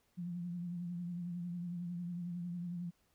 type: tone with vibrato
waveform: sine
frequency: 174.61 Hz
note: F3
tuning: in tune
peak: -38 dBFS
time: 0.17-2.91 s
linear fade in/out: 20 ms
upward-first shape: triangle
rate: 11 Hz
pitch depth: 52 cents each way
effects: pink hiss -75 dBFS RMS until 3.14 s